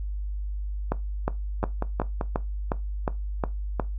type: two click trains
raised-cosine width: 1 ms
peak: -10 / -13 dBFS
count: 9 / 4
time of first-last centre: 0.92-3.798 / 1.63-2.211 s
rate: 2.78 / 5.16 Hz
effects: noise-tail reverb RT60 0.2 s tail -17 dB re dry + added 50 Hz sine -28 dBFS peak until 3.98 s

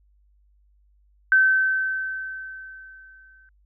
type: tone with exponential decay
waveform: sine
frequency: 1539 Hz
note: G6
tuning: 32 cents flat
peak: -12 dBFS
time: 1.32-3.49 s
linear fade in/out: 1 ms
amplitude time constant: 470 ms
effects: added 50 Hz sine -57 dBFS peak until 3.65 s

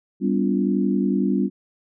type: chord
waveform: sine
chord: G dominant seventh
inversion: none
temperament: equal with one note detuned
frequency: 196 / 246.9 / 287.5 / 349.2 Hz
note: G3 / B3 / D4 / F4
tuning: 0 / 0 / -37 / 0 cents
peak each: -21 / -24 / -24 / -27 dBFS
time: 0.2-1.5 s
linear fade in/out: 50 ms
effects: none

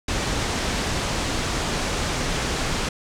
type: low-pass noise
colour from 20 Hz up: pink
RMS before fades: -25 dBFS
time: 0.08-2.89 s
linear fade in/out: 5 ms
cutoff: 7900 Hz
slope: 24 dB/octave
effects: none

